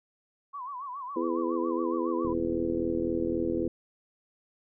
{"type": "tone with vibrato", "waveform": "sine", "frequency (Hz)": 1062, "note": "C6", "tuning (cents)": 25, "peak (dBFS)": -35, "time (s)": [0.53, 2.34], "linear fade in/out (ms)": 20, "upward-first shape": "sine", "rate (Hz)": 7.2, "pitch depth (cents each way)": 140}
{"type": "harmonic tone", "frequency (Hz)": 83.8, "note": "E2", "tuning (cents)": 29, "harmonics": [3, 4, 5, 6], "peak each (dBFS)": [-34, -29, -35, -34], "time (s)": [1.16, 3.68], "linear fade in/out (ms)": 5}
{"type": "click train", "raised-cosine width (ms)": 3, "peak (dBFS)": -25, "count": 58, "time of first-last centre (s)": [2.25, 3.675], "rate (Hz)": 40}
{"effects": []}